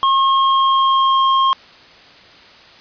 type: tone with pitch glide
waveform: square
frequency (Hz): 1078 to 1069.9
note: C#6 to C6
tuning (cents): -49 to +38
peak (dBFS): -12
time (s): 0.03-1.53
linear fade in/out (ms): 0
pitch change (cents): -13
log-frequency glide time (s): 0.31-1.23
effects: white hiss -43 dBFS RMS until 2.8 s + resampled to 11025 Hz